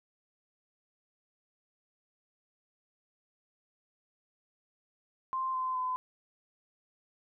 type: tone with pitch steps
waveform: sine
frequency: 1046.5 / 1031.5 / 1016.7 Hz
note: C6 / C6 / B5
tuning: 0 / -25 / +50 cents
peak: -30 dBFS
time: 5.33-5.96 s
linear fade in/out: 0 ms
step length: 210 ms
effects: none